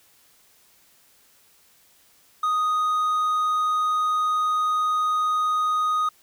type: tone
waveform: triangle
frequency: 1244.5 Hz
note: D#6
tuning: in tune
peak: -18 dBFS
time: 2.43-6.09 s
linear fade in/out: 5 ms
effects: white hiss -58 dBFS RMS until 6.22 s